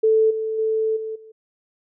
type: tone with level steps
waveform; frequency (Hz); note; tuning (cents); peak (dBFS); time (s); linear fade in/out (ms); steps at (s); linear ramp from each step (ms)
sine; 440; A4; 0; -13 / -22 / -18 / -26 / -41; 0.03-1.32; 10; 0.3 / 0.58 / 0.96 / 1.15; 10
effects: none